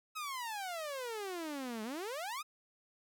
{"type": "exponential two-way sweep", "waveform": "sawtooth", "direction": "down then up", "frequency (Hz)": [1297, 210.7, 1297], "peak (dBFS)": -35, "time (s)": [0.15, 2.43], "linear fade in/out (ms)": 20, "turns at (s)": 1.83, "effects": []}